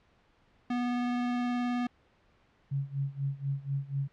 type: tone with vibrato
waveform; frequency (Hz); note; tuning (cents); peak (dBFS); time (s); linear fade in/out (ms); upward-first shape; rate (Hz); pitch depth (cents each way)
square; 244.3; B3; -19; -29; 0.7-1.87; 5; sine; 19; 9
type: tone with tremolo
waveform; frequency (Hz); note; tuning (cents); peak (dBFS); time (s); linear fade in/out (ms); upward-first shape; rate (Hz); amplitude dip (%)
sine; 138.59; C#3; 0; -27; 2.71-4.08; 10; sine; 4.1; 90
effects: pink hiss -66 dBFS RMS until 4.12 s + low-pass 3000 Hz 12 dB/octave